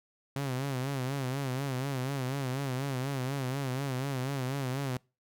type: tone with vibrato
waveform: sawtooth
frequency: 133.5 Hz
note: C3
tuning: 35 cents sharp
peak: -27 dBFS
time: 0.36-4.97 s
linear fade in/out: 2 ms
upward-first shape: sine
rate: 4.1 Hz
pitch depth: 100 cents each way
effects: noise-tail reverb RT60 0.3 s tail -25 dB re dry